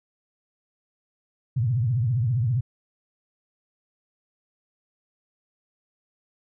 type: tone with vibrato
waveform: sine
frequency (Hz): 119.5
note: A#2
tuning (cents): +43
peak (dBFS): -20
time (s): 1.56-2.61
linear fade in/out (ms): 10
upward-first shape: triangle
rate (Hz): 15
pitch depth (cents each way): 270
effects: none